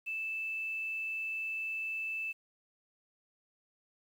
sine tone with quantisation, 2636 Hz, E7, 1 cent flat, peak -34 dBFS, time 0.06-2.33 s, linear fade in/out 20 ms, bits 10, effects none

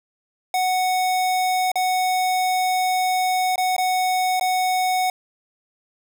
square tone with dropouts, 740 Hz, F#5, in tune, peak -19 dBFS, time 0.54-5.1 s, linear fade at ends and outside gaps 2 ms, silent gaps 1.717-1.756 / 3.558-3.579 / 3.765-3.781 / 4.397-4.41 s, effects none

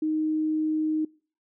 sine tone, 311.1 Hz, D#4, in tune, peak -23 dBFS, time 0.02-1.05 s, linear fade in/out 5 ms, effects noise-tail reverb RT60 0.4 s tail -24 dB re dry

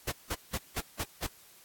pink noise bursts, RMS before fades -33 dBFS, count 6, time 0.07-1.27 s, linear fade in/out 10 ms, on 50 ms, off 180 ms, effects white hiss -57 dBFS RMS until 1.64 s + AAC 64 kbps

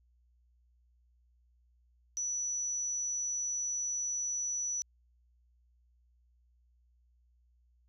sine tone, 5920 Hz, F#8, in tune, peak -32 dBFS, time 2.17-4.82 s, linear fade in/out 0 ms, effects added 60 Hz sine -65 dBFS peak until 7.88 s

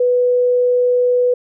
sine tone, 493.9 Hz, B4, in tune, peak -11 dBFS, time 0-1.34 s, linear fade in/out 5 ms, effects none

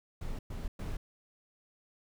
brown noise bursts, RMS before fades -37 dBFS, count 3, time 0.21-0.97 s, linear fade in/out 5 ms, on 180 ms, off 110 ms, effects none

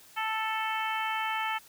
harmonic tone, 440 Hz, A4, in tune, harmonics 2 / 3 / 4 / 5 / 6 / 7, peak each -32 / -35 / -37 / -37 / -39 / -40 dBFS, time 0.16-1.59 s, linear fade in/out 20 ms, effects white hiss -55 dBFS RMS until 1.68 s

